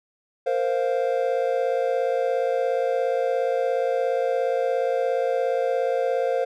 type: chord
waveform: triangle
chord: Bb suspended second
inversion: none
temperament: equal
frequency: 466.2 / 523.3 / 698.5 Hz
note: Bb4 / C5 / F5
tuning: 0 / 0 / 0 cents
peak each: -24 / -21 / -26 dBFS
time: 0.46-6.45 s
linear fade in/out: 10 ms
effects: none